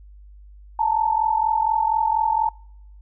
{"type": "tone pair together", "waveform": "sine", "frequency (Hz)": [867, 911.2], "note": ["A5", "A#5"], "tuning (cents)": [-26, -40], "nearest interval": "minor second", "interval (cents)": 86, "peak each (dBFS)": -20, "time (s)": [0.79, 2.49], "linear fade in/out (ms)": 5, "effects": ["noise-tail reverb RT60 0.8 s tail -26 dB re dry", "added 50 Hz sine -42 dBFS peak until 3.01 s"]}